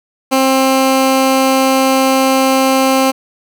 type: tone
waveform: 15% pulse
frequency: 265.1 Hz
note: C4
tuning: 23 cents sharp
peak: -3 dBFS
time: 0.31-3.12 s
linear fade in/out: 20 ms
effects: none